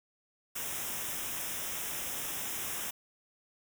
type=band-stop noise; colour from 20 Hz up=white; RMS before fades=-37 dBFS; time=0.55-2.91 s; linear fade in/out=10 ms; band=3700 to 5200 Hz; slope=96 dB/octave; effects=none